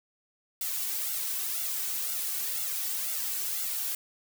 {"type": "noise with flanger", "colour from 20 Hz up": "blue", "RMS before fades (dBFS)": -32, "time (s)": [0.61, 3.95], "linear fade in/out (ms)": 2, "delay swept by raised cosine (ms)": [1.4, 2.7], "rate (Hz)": 2, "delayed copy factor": 0.9, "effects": []}